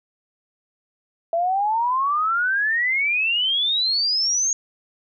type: exponential sweep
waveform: sine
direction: up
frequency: 660 to 6645 Hz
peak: -18 dBFS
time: 1.33-4.53 s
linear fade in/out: 2 ms
effects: none